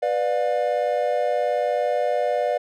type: chord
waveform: triangle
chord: B diminished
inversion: none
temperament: just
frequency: 493.9 / 592.7 / 711.2 Hz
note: B4 / D5 / F5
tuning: 0 / +16 / +31 cents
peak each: -23 / -21 / -23 dBFS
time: 0.02-2.58 s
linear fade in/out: 10 ms
effects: none